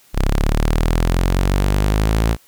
sawtooth linear sweep, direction up, 32.51 to 56.6 Hz, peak -10 dBFS, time 0.13-2.37 s, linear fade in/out 50 ms, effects white hiss -52 dBFS RMS until 2.47 s

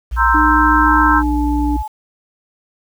sine tone, 58.3 Hz, A#1, 1 cent sharp, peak -17 dBFS, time 0.11-1.83 s, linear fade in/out 20 ms
sine chord, C dominant seventh, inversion third, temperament equal, 932.3 / 1046.5 / 1318.5 / 1568 Hz, Bb5 / C6 / E6 / G6, 0 / 0 / 0 / 0 cents, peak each -16 dBFS, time 0.16-1.23 s, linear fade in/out 50 ms
sine tone with pitch glide, 303.8 to 294.3 Hz, D#4 to D4, -41 to +4 cents, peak -16 dBFS, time 0.34-1.77 s, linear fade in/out 10 ms, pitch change -55 cents, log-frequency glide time 1.01-1.46 s
sine tone with vibrato, 862 Hz, A5, 36 cents flat, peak -23 dBFS, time 0.86-1.88 s, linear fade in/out 10 ms, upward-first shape square, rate 1.9 Hz, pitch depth 9 cents each way
effects 7-bit

